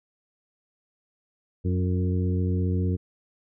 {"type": "harmonic tone with a mistuned harmonic", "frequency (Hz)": 91.5, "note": "F#2", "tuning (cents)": -19, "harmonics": [1, 2, 3, 4, 5], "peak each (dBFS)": [-23, -29, -33, -35, -37], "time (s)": [1.64, 2.97], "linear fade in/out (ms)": 20, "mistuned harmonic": 4, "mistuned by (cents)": -18, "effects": []}